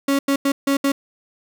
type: tone bursts at uneven times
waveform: 35% pulse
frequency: 277.2 Hz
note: C#4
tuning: in tune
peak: -14 dBFS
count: 5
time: 0.08-0.19 / 0.28-0.36 / 0.45-0.52 / 0.67-0.77 / 0.84-0.92 s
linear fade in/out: 5 ms
effects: none